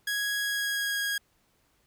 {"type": "tone with pitch glide", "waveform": "sawtooth", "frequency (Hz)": [1660, 1641.9], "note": ["G#6", "G#6"], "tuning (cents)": [-1, -20], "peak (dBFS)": -24, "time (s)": [0.07, 1.18], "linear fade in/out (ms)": 5, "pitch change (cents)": -19, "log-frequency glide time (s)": [0.4, 0.99], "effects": ["pink hiss -69 dBFS RMS until 1.86 s"]}